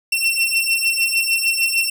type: beating tone pair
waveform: sawtooth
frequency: 2705 / 2711.6 Hz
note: E7 / E7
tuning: +44 / +48 cents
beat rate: 6.6 Hz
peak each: -16 dBFS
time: 0.12-1.9 s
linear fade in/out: 5 ms
effects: none